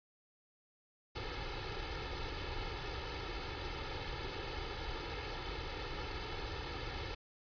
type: noise with comb filter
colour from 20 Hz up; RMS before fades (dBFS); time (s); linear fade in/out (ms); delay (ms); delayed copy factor
pink; -41; 1.15-7.15; 10; 2.3; +0.75
effects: resampled to 11025 Hz